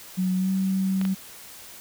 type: tone with pitch glide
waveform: sine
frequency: 185 to 190.64 Hz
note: F#3 to G3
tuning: 0 to -48 cents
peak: -21 dBFS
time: 0.17-1.15 s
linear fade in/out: 20 ms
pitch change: +52 cents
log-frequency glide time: 0.37-0.51 s
type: clicks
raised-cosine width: 0.3 ms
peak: -18 dBFS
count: 2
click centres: 1.014 / 1.052 s
effects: white hiss -44 dBFS RMS until 1.8 s